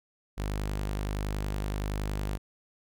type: tone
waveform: sawtooth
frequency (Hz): 50.7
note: G#1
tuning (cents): -41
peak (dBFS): -26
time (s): 0.37-2.38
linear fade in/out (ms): 20
effects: none